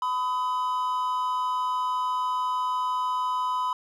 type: tone pair together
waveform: triangle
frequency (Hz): 1005 / 1258.9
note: B5 / D#6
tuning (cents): +30 / +20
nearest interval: major third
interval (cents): 390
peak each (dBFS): -23 / -31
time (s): 0.02-3.73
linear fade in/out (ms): 2
effects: none